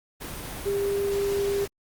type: tone in noise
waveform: sine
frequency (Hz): 400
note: G4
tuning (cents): +35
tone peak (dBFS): -23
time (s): 0.65-1.66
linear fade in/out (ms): 20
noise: pink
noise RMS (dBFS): -36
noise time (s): 0.2-1.68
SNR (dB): +10
effects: Opus 32 kbps